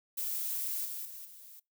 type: noise with level steps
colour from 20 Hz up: violet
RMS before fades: -35 / -40 / -46 / -52 dBFS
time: 0.17-1.6 s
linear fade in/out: 10 ms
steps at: 0.85 / 1.05 / 1.25 s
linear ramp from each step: 5 ms
effects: noise-tail reverb RT60 0.2 s tail -23 dB re dry